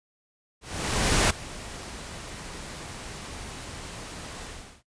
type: noise with ADSR envelope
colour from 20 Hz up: pink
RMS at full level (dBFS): -20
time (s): 0.61-4.83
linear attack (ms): 690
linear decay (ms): 10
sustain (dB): -19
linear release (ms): 370
effects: noise-tail reverb RT60 0.1 s tail -19 dB re dry + resampled to 22050 Hz